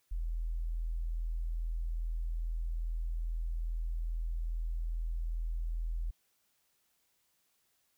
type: tone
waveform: sine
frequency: 41.2 Hz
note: E1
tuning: in tune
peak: -32 dBFS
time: 0.11-6.11 s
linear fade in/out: 10 ms
effects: white hiss -75 dBFS RMS until 7.97 s